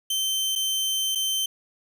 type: tone with dropouts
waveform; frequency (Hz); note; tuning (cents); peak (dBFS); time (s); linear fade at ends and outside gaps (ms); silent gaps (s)
sawtooth; 3100; G7; -20; -20; 0.1-1.46; 5; 0.554-0.558 / 1.151-1.155
effects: none